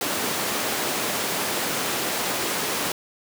pink high-pass noise, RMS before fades -26 dBFS, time 0.01-2.92 s, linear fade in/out 2 ms, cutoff 260 Hz, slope 12 dB/octave, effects none

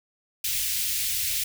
white band-stop noise, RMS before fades -27 dBFS, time 0.44-1.44 s, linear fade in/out 5 ms, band 110 to 2200 Hz, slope 24 dB/octave, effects none

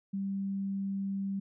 sine tone, 196 Hz, G3, in tune, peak -31 dBFS, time 0.13-1.4 s, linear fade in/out 10 ms, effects none

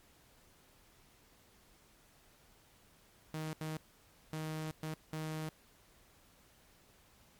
sawtooth tone bursts at uneven times, 156.6 Hz, D#3, 11 cents sharp, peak -34 dBFS, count 5, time 3.34-3.53 / 3.61-3.77 / 4.33-4.71 / 4.83-4.94 / 5.13-5.49 s, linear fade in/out 0 ms, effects pink hiss -65 dBFS RMS until 7.39 s + MP3 96 kbps

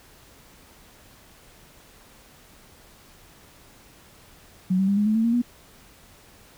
sine tone with pitch steps, 185 / 192.19 / 199.66 / 207.4 / 215.5 / 223.8 / 232.5 / 241.6 Hz, F#3 / G3 / G3 / G#3 / A3 / A3 / A#3 / B3, 0 / -34 / +32 / -2 / -36 / +30 / -4 / -38 cents, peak -18 dBFS, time 4.7-5.42 s, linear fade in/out 10 ms, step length 90 ms, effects pink hiss -52 dBFS RMS until 6.57 s

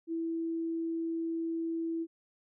sine tone, 329.6 Hz, E4, in tune, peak -31 dBFS, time 0.07-2.07 s, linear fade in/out 50 ms, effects none

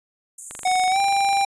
pink high-pass noise, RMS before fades -34 dBFS, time 0.38-0.86 s, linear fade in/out 5 ms, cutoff 6900 Hz, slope 96 dB/octave
click train, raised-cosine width 0.3 ms, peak -20 dBFS, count 23, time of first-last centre 0.51-1.412 s, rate 24.4 Hz
square tone with pitch glide, 740 to 793.1 Hz, F#5 to G5, 0 to +20 cents, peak -18 dBFS, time 0.65-1.45 s, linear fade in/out 5 ms, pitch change +120 cents, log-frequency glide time 0.89-0.99 s
effects resampled to 22050 Hz

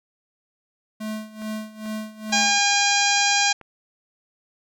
square tone with tremolo, 216.1 Hz, A3, 31 cents flat, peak -27 dBFS, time 1-2.59 s, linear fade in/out 10 ms, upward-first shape sine, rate 2.4 Hz, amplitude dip 85%
click train, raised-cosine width 0.5 ms, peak -29 dBFS, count 6, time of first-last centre 1.42-3.613 s, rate 2.28 Hz
harmonic tone, 809 Hz, G#5, 46 cents flat, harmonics 1 / 2 / 3 / 4 / 5 / 6 / 7 / 8 / 9, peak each -23 / -25 / -24 / -27 / -27 / -27 / -27 / -28 / -29 dBFS, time 2.32-3.53 s, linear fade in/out 10 ms
effects none

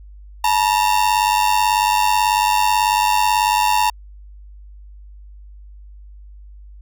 45% pulse ring-modulated tone, 910 Hz, A#5, 42 cents flat, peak -11 dBFS, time 0.44-3.9 s, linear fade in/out 5 ms, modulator 49.1 Hz, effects added 50 Hz sine -37 dBFS peak until 6.81 s

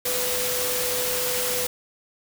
sine tone in noise, 498.3 Hz, B4, 15 cents sharp, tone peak -29 dBFS, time 0.05-1.67 s, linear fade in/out 5 ms, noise white, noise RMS -26 dBFS, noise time 0.05-1.67 s, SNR -6 dB, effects none

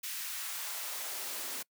white noise with high-pass filter sweep, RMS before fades -39 dBFS, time 0.03-1.63 s, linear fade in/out 10 ms, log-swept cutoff 2000 to 240 Hz, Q 1, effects noise-tail reverb RT60 0.1 s tail -24 dB re dry

